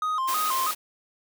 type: tone with vibrato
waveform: triangle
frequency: 1146 Hz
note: D6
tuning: 43 cents flat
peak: -22 dBFS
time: 0.02-0.71 s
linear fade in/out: 2 ms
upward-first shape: square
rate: 3.1 Hz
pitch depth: 150 cents each way
type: high-pass noise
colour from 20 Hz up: white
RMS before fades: -31 dBFS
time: 0.27-0.75 s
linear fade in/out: 20 ms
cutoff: 260 Hz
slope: 24 dB/octave
effects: none